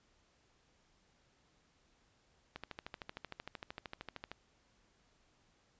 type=click train; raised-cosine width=0.3 ms; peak=-27 dBFS; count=24; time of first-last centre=2.56-4.316 s; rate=13.1 Hz; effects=pink hiss -72 dBFS RMS until 5.79 s + resampled to 16000 Hz